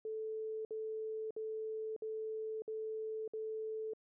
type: tone bursts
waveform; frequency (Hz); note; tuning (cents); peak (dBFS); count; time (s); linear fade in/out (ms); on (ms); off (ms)
sine; 437.9; A4; -8; -38; 6; 0.05-3.935; 2; 600; 57
effects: none

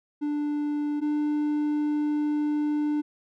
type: tone pair in turn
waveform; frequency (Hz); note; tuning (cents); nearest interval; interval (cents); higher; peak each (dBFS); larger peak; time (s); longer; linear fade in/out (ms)
triangle; 294.7 / 297.8; D4 / D4; +6 / +24; unison; 18; second; -23 / -21; second; 0.21-1.01 / 1.01-3.02; second; 20
effects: none

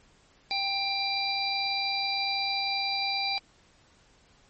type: harmonic tone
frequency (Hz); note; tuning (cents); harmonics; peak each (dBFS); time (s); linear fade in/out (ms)
791; G5; +15; 1 / 3 / 5 / 6; -32 / -32 / -32 / -32; 0.51-3.38; 0
effects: pink hiss -61 dBFS RMS until 4.49 s + MP3 32 kbps

